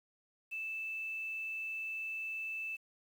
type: tone with quantisation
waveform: sine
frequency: 2637 Hz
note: E7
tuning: in tune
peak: -37 dBFS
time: 0.51-2.77 s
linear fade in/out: 20 ms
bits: 10
effects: none